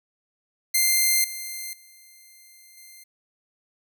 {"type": "tone with level steps", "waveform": "5% pulse", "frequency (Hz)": 2093, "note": "C7", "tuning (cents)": 0, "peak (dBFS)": [-8, -22, -39, -35], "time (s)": [0.74, 3.04], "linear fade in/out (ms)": 10, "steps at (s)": [1.24, 1.73, 2.77], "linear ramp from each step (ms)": 2, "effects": []}